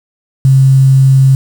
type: tone with quantisation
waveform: sine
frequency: 133.9 Hz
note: C3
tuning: 40 cents sharp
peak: -3 dBFS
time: 0.45-1.35 s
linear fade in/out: 0 ms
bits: 5
effects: none